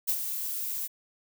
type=noise with ADSR envelope; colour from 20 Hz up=violet; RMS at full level=-25 dBFS; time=0.07-0.88 s; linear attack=23 ms; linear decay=67 ms; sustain=-8 dB; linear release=22 ms; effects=none